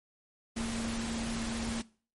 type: tone in noise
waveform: sine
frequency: 228.6 Hz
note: A#3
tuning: 34 cents flat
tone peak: -33 dBFS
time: 0.56-1.82 s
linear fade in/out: 10 ms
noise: pink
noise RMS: -38 dBFS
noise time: 0.56-1.82 s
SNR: +2 dB
effects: noise-tail reverb RT60 0.4 s tail -20 dB re dry + MP3 48 kbps